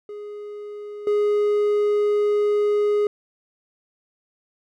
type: tone with level steps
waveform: triangle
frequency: 415.3 Hz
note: G#4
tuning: in tune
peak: -30 / -15 dBFS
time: 0.09-3.07 s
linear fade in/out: 2 ms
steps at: 1.07 s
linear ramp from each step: 2 ms
effects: none